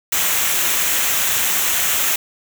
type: noise with comb filter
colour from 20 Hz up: white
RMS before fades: -18 dBFS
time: 0.12-2.16 s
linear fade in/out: 5 ms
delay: 0.21 ms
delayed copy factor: -0.5
effects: none